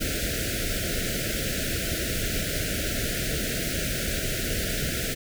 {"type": "band-stop noise", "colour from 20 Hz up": "pink", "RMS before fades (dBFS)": -28, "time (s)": [0, 5.15], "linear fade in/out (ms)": 20, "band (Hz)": [680, 1400], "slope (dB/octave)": 96, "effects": []}